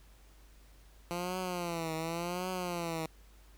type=tone with vibrato; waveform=10% pulse; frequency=172 Hz; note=F3; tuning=26 cents flat; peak=-26 dBFS; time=1.11-3.06 s; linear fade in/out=0 ms; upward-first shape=triangle; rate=0.9 Hz; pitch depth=140 cents each way; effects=added 50 Hz sine -56 dBFS peak until 3.57 s + pink hiss -64 dBFS RMS until 3.57 s